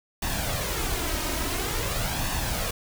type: noise with flanger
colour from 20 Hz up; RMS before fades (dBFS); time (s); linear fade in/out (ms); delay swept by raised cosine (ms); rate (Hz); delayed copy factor
pink; -28; 0.22-2.71; 5; 1.1 to 3.2; 0.48; +0.55
effects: none